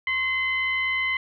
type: tone with frequency modulation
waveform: sine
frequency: 2056 Hz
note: C7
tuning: 31 cents flat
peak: -22 dBFS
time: 0.07-1.17 s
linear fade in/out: 2 ms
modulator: 990 Hz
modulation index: 0.56
effects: none